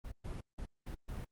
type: noise bursts at uneven times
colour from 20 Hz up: brown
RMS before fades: -42 dBFS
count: 5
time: 0.04-0.12 / 0.24-0.41 / 0.58-0.66 / 0.86-0.95 / 1.08-1.25 s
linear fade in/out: 10 ms
effects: Opus 24 kbps